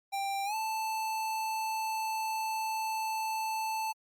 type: tone with pitch glide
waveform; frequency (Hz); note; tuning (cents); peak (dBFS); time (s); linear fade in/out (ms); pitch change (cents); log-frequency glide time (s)
square; 789 to 880.5; G5 to A5; +11 to +1; -32; 0.12-3.93; 20; +190; 0.45-0.55
effects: Opus 48 kbps